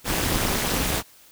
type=noise with amplitude modulation; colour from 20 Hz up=pink; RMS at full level=-20 dBFS; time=0.04-1.03 s; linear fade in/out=50 ms; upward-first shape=sine; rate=217 Hz; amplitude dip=90%; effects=white hiss -52 dBFS RMS until 1.31 s